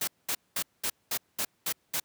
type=noise bursts; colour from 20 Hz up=white; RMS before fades=-30 dBFS; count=8; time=0.01-2 s; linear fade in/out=5 ms; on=65 ms; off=210 ms; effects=pink hiss -71 dBFS RMS until 2.04 s + high-pass 100 Hz 12 dB/octave